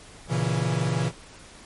45% pulse chord, A# diminished, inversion none, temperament equal with one note detuned, 118.3 / 138.59 / 164.81 Hz, A#2 / C#3 / E3, +26 / 0 / 0 cents, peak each -27 dBFS, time 0.28-1.12 s, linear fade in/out 50 ms, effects pink hiss -47 dBFS RMS until 1.65 s + MP3 48 kbps

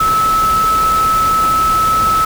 sine tone in noise, 1302 Hz, E6, 22 cents flat, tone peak -10 dBFS, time 0-2.25 s, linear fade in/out 5 ms, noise pink, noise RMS -23 dBFS, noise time 0-2.25 s, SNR +10 dB, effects none

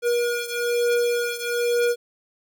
square beating tone pair, 478.2 / 479.3 Hz, A#4 / A#4, +44 / +48 cents, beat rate 1.1 Hz, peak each -23 / -26 dBFS, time 0.02-1.96 s, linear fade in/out 50 ms, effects none

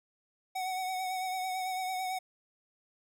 square tone with vibrato, 746 Hz, F#5, 14 cents sharp, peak -33 dBFS, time 0.55-2.19 s, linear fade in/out 10 ms, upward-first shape triangle, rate 9 Hz, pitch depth 36 cents each way, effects none

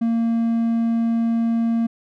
triangle tone, 230 Hz, A#3, 23 cents flat, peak -15 dBFS, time 0.01-1.87 s, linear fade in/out 10 ms, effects none

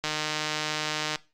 click train, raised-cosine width 0.2 ms, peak -11 dBFS, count 172, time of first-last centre 0.04-1.158 s, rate 153 Hz, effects noise-tail reverb RT60 0.3 s tail -20 dB re dry + Opus 48 kbps

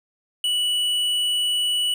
triangle tone with tanh clipping, 2950 Hz, F#7, 6 cents flat, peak -21 dBFS, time 0.44-1.94 s, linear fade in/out 2 ms, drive 13 dB, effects none

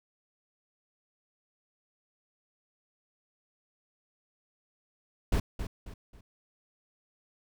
brown noise with echo, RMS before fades -25 dBFS, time 5.32-5.4 s, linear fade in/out 5 ms, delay 270 ms, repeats 3, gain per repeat -9 dB, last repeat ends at 6.21 s, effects none

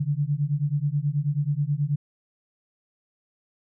sine beating tone pair, 140.8 / 150.1 Hz, C#3 / D3, +27 / +38 cents, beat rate 9.3 Hz, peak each -25 dBFS, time 0-1.96 s, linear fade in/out 10 ms, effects none

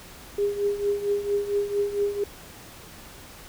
sine tone with tremolo, 406.6 Hz, G#4, 37 cents flat, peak -19 dBFS, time 0.38-2.24 s, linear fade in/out 5 ms, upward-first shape triangle, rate 4.4 Hz, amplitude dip 80%, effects pink hiss -45 dBFS RMS until 3.48 s

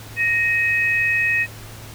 sine tone pair together, 1865.5 / 2544 Hz, A#6 / D#7, +1 / +38 cents, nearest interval perfect fourth, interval 537 cents, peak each -19 dBFS, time 0.16-1.47 s, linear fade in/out 50 ms, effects added 108 Hz sine -38 dBFS peak until 1.94 s + pink hiss -40 dBFS RMS until 1.94 s

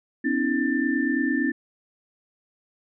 sine tone cluster, 251 / 279.9 / 323 / 1780 Hz, B3 / C#4 / E4 / A6, +28 / +17 / -35 / +20 cents, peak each -26 / -25 / -27 / -28 dBFS, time 0.24-1.52 s, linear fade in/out 10 ms, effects none

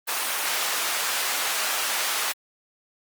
pink high-pass noise, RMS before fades -26 dBFS, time 0.07-2.33 s, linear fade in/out 20 ms, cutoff 940 Hz, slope 12 dB/octave, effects Opus 32 kbps

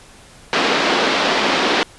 pink band-pass noise, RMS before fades -17 dBFS, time 0.53-1.83 s, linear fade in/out 0 ms, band 250 to 4600 Hz, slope 24 dB/octave, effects pink hiss -44 dBFS RMS until 1.98 s + resampled to 24000 Hz

